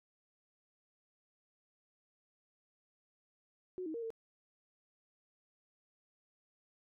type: tone with pitch steps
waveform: sine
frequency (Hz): 367.1 / 315.9 / 465.3 / 452.1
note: F#4 / D#4 / A#4 / A4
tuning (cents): -14 / +26 / -3 / +47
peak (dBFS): -38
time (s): 3.78-4.104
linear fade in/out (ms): 0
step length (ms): 81
effects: none